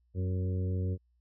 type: harmonic tone with a mistuned harmonic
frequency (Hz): 92.5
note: F#2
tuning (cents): 0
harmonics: 1 / 2 / 3 / 4 / 5 / 6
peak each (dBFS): -29 / -39 / -44 / -44 / -44 / -52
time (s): 0.14-0.98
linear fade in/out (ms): 50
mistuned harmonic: 3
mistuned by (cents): -30
effects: added 60 Hz sine -67 dBFS peak until 1.2 s